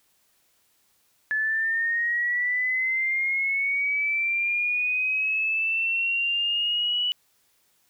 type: linear sweep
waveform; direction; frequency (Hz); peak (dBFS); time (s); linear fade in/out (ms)
sine; up; 1722 to 2960; -22; 1.31-7.12; 0
effects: white hiss -66 dBFS RMS until 7.89 s